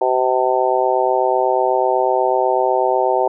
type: harmonic tone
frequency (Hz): 128.1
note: C3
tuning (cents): -36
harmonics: 3 / 4 / 5 / 6 / 7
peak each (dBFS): -20 / -20 / -20 / -20 / -20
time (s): 0.01-3.28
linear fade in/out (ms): 5
effects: none